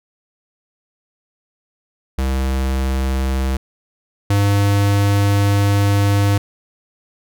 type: tone pair in turn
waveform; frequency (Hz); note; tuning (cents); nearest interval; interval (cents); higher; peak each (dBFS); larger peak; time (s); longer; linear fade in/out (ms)
square; 66 / 100.77; C2 / G2; +16 / +48; perfect fifth; 732; second; -17 / -13; second; 2.18-3.57 / 4.3-6.38; second; 5
effects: none